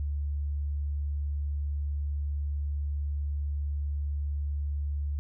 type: tone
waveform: sine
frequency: 72.3 Hz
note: D2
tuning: 27 cents flat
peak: -28 dBFS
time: 0-5.19 s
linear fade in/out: 0 ms
effects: none